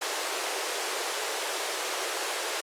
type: high-pass noise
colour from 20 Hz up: pink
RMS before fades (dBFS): -31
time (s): 0.01-2.61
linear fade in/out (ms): 10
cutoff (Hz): 370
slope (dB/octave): 48
effects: low-pass 10000 Hz 12 dB/octave + Opus 48 kbps